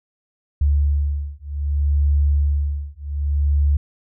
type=beating tone pair; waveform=sine; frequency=71.8 / 72.44 Hz; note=D2 / D2; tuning=-39 / -23 cents; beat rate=0.64 Hz; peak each=-19 dBFS; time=0.61-3.77 s; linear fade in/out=5 ms; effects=none